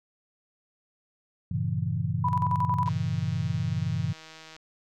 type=chord; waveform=sine; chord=G diminished seventh; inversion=none; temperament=equal with one note detuned; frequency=98 / 116.54 / 138.59 / 166.63 Hz; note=G2 / Bb2 / Db3 / Fb3; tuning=0 / 0 / 0 / +19 cents; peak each=-31 dBFS; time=1.51-4.13 s; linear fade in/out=5 ms
type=tone with tremolo; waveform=sine; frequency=987.8 Hz; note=B5; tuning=in tune; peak=-23 dBFS; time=2.24-2.89 s; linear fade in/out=5 ms; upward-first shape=square; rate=11 Hz; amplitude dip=65%
type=click train; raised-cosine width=0.2 ms; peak=-29 dBFS; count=272; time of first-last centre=2.86-4.564 s; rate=159 Hz
effects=none